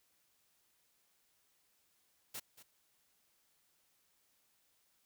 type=noise with echo; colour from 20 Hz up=white; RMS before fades=-44 dBFS; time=2.34-2.4 s; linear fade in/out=10 ms; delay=230 ms; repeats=1; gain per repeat=-14 dB; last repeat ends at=2.63 s; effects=white hiss -75 dBFS RMS until 5.05 s